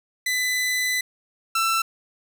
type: tone pair in turn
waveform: sawtooth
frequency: 2003 / 1336.8 Hz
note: B6 / E6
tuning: +24 / +24 cents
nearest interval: perfect fifth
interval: 700 cents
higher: first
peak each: -18 / -16 dBFS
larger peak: second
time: 0.26-1.01 / 1.55-1.82 s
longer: first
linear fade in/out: 5 ms
effects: none